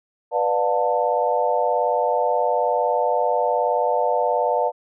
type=chord; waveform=sine; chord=B half-diminished seventh; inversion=none; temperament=just; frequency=493.9 / 592.7 / 711.2 / 889 Hz; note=B4 / D5 / F5 / A5; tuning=0 / +16 / +31 / +18 cents; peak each=-23 dBFS; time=0.31-4.72 s; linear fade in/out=50 ms; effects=none